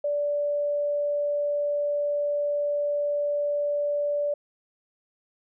sine tone, 582 Hz, D5, 16 cents flat, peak -23 dBFS, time 0.04-4.34 s, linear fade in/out 5 ms, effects none

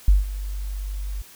sine tone with ADSR envelope, 49 Hz, G1, in tune, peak -9 dBFS, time 0.08-1.22 s, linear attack 3 ms, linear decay 160 ms, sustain -17 dB, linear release 6 ms, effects white hiss -47 dBFS RMS until 1.35 s

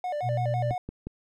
triangle tone with vibrato, 656 Hz, E5, 9 cents flat, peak -26 dBFS, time 0.04-0.78 s, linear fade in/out 2 ms, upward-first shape square, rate 6 Hz, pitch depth 180 cents each way
sine tone, 121.1 Hz, B2, 34 cents flat, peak -26 dBFS, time 0.22-0.75 s, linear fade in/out 50 ms
click train, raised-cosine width 3 ms, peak -22 dBFS, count 3, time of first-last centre 0.71-1.07 s, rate 5.56 Hz
effects none

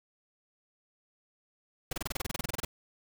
pink noise bursts, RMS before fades -33 dBFS, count 16, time 1.91-2.65 s, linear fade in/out 5 ms, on 20 ms, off 28 ms, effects none

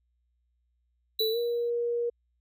square tone with exponential decay, 3951 Hz, B7, in tune, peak -25 dBFS, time 1.19-1.7 s, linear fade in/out 5 ms, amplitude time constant 110 ms
sine tone with pitch glide, 440 to 474.3 Hz, A4 to A#4, 0 to +30 cents, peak -26 dBFS, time 1.2-2.1 s, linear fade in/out 10 ms, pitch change +130 cents, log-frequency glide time 1.3-1.38 s
effects added 60 Hz sine -70 dBFS peak until 2.4 s

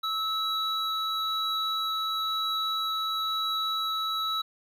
triangle tone pair together, 1300 / 3899 Hz, E6 / B7, -24 / -23 cents, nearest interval octave + perfect fifth, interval 1901 cents, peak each -28 dBFS, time 0.03-4.42 s, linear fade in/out 10 ms, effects none

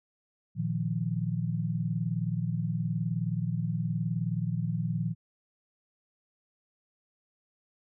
sine chord, Bb suspended fourth, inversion none, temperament equal, 116.54 / 155.56 / 174.61 Hz, Bb2 / Eb3 / F3, 0 / 0 / 0 cents, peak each -32 dBFS, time 0.55-5.15 s, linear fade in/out 50 ms, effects none

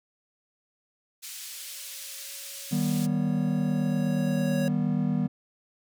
white band-pass noise, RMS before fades -40 dBFS, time 1.22-3.07 s, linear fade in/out 20 ms, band 2500 to 12000 Hz, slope 12 dB/octave
square tone with exponential growth, 554.4 Hz, C#5, in tune, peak -30 dBFS, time 1.5-4.68 s, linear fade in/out 0 ms, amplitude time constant 690 ms
triangle chord, Eb augmented, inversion none, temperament just, 155.56 / 194.45 / 243.1 Hz, Eb3 / G3 / B3, 0 / -14 / -27 cents, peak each -26 dBFS, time 2.71-5.28 s, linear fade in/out 20 ms
effects none

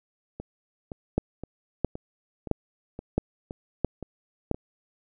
two click trains, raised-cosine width 2 ms, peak -9 / -22 dBFS, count 6 / 9, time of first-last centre 1.18-4.513 / 0.4-4.545 s, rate 1.5 / 1.93 Hz, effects none

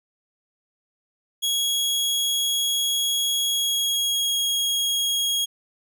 sawtooth tone with pitch glide, 3322 to 3290 Hz, G#7 to G#7, 0 to -17 cents, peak -18 dBFS, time 1.42-5.46 s, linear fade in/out 20 ms, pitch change -17 cents, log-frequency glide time 3.42-4.35 s, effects none

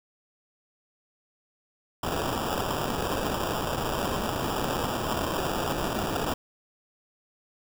violet noise with sample-and-hold, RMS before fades -29 dBFS, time 2.03-6.34 s, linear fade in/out 5 ms, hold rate 2100 Hz, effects none

